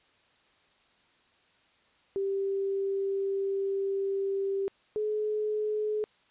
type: tone pair in turn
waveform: sine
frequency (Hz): 392 / 425.3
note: G4 / G#4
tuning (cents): 0 / +41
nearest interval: minor second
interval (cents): 141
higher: second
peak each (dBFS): -27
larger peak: neither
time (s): 2.16-4.68 / 4.96-6.04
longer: first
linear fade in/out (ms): 0
effects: white hiss -65 dBFS RMS until 6.3 s + resampled to 8000 Hz